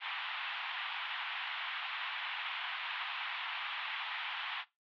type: band-pass noise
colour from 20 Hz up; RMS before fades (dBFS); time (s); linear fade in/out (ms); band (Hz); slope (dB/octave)
white; -40; 0-4.65; 50; 800 to 3400; 48
effects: noise-tail reverb RT60 0.2 s tail -18 dB re dry